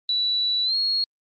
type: tone with pitch glide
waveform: sine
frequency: 3944 to 4301 Hz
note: B7 to C8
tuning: -3 to +47 cents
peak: -20 dBFS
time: 0.09-1.04 s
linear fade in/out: 2 ms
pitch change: +150 cents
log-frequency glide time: 0.64-0.76 s
effects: Opus 24 kbps